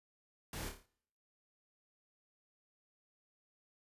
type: noise with echo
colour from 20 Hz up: pink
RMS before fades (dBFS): -44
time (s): 0.53-0.69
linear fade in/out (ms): 2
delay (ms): 28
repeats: 6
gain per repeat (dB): -5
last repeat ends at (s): 0.858
effects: noise-tail reverb RT60 0.7 s tail -24 dB re dry + resampled to 32000 Hz